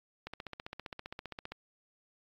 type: click train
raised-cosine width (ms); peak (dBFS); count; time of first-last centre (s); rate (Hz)
0.3; -25; 20; 0.27-1.52; 15.2
effects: AAC 64 kbps